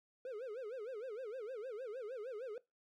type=tone with vibrato; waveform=triangle; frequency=469.7 Hz; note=A#4; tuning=13 cents sharp; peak=-40 dBFS; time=0.25-2.58 s; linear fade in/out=2 ms; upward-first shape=sine; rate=6.5 Hz; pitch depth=230 cents each way; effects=noise-tail reverb RT60 0.2 s tail -19 dB re dry